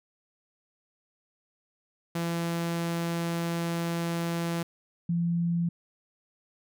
sawtooth / sine tone pair in turn, 168.9 / 170.57 Hz, E3 / F3, +42 / -41 cents, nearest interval unison, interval 17 cents, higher second, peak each -24 dBFS, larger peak neither, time 2.15-4.63 / 5.09-5.69 s, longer first, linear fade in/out 5 ms, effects none

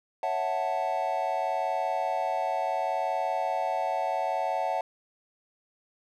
triangle chord, F# minor seventh, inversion second, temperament equal, 554.4 / 659.3 / 740 / 880 Hz, C#5 / E5 / F#5 / A5, 0 / 0 / 0 / 0 cents, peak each -33 / -30 / -28 / -30 dBFS, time 0.23-4.81 s, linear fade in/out 2 ms, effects none

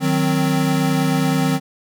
square chord, C diminished, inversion first, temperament equal, 155.56 / 185 / 261.6 Hz, Eb3 / Gb3 / C4, 0 / 0 / 0 cents, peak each -20 / -23 / -20 dBFS, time 0-1.6 s, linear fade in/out 50 ms, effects none

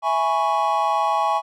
triangle chord, C# minor seventh, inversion first, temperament equal, 659.3 / 830.6 / 987.8 / 1108.7 Hz, E5 / G#5 / B5 / C#6, 0 / 0 / 0 / 0 cents, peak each -24 / -19 / -25 / -21 dBFS, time 0.02-1.42 s, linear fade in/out 50 ms, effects none

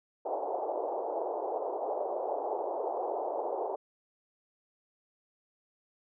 white band-pass noise, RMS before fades -34 dBFS, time 0.25-3.76 s, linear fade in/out 10 ms, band 370 to 850 Hz, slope 48 dB/octave, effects none

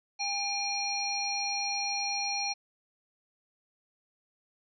harmonic tone with a mistuned harmonic, 804 Hz, G5, 44 cents sharp, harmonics 1 / 3 / 5 / 7, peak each -35 / -35 / -35 / -35 dBFS, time 0.19-2.54 s, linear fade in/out 20 ms, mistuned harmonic 5, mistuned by +91 cents, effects none

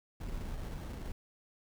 brown noise with sample-and-hold, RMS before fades -40 dBFS, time 0.2-1.12 s, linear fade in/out 5 ms, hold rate 2450 Hz, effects none

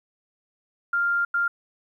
sine tone bursts at uneven times, 1396.9 Hz, F6, in tune, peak -20 dBFS, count 2, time 0.93-1.25 / 1.34-1.48 s, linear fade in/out 5 ms, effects 10-bit

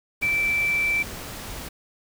sine tone in noise, 2332 Hz, D7, 13 cents flat, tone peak -20 dBFS, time 0.22-1.03 s, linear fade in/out 10 ms, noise pink, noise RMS -36 dBFS, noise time 0.21-1.69 s, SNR +13 dB, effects none

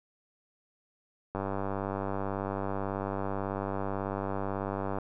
click train, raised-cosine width 1 ms, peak -19 dBFS, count 358, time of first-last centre 1.35-4.985 s, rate 98.2 Hz, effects none

